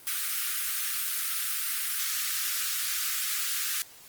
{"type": "high-pass noise", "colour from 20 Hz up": "white", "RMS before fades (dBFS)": -30, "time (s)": [0.07, 3.82], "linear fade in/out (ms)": 0, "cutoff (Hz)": 1200, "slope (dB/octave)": 96, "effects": ["white hiss -51 dBFS RMS until 4.08 s", "Opus 32 kbps"]}